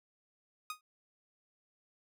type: tone with exponential decay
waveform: sawtooth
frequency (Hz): 1244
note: D#6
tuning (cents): -1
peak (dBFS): -31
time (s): 0.7-0.81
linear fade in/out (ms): 2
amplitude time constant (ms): 22
effects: none